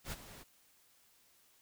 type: noise with ADSR envelope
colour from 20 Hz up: pink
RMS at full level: -40 dBFS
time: 0.04-0.44 s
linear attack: 79 ms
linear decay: 33 ms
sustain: -13 dB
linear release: 23 ms
effects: white hiss -68 dBFS RMS until 1.61 s